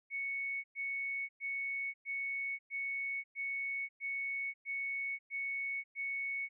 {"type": "tone bursts", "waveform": "sine", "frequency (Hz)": 2217, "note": "C#7", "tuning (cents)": 0, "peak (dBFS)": -35, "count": 10, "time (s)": [0.1, 6.49], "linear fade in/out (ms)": 50, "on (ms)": 540, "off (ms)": 110, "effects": []}